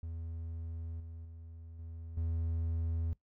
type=tone with level steps; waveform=triangle; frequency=82.41 Hz; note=E2; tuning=in tune; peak=-37 / -42 / -45 / -41 / -30 dBFS; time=0.03-3.13 s; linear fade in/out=0 ms; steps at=1 / 1.25 / 1.79 / 2.17 s; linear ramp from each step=2 ms; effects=noise-tail reverb RT60 0.1 s tail -18 dB re dry